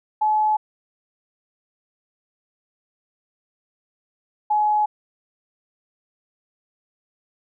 sine tone pair in turn, 856 / 844.7 Hz, A5 / G#5, -48 / +29 cents, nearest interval unison, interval 23 cents, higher first, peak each -16 dBFS, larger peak neither, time 0.21-0.57 / 4.5-4.86 s, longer neither, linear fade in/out 10 ms, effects none

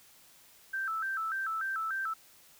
sine tone with vibrato, 1436 Hz, F6, 48 cents sharp, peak -31 dBFS, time 0.73-2.14 s, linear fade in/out 10 ms, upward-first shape square, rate 3.4 Hz, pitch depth 150 cents each way, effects white hiss -59 dBFS RMS until 2.59 s

